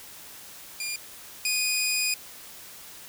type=tone pair in turn; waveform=15% pulse; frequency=2409 / 2475 Hz; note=D7 / D#7; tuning=+43 / -10 cents; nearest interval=unison; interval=47 cents; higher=second; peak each=-23 / -17 dBFS; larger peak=second; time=0.8-0.96 / 1.45-2.14 s; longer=second; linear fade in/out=2 ms; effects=white hiss -45 dBFS RMS until 3.08 s